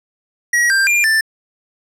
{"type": "tone with pitch steps", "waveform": "square", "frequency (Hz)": [1909, 1583, 2397, 1771], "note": ["A#6", "G6", "D7", "A6"], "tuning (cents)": [41, 17, 35, 11], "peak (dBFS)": -12, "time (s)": [0.53, 1.21], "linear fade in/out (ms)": 5, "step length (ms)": 170, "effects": ["low-pass 11000 Hz 12 dB/octave"]}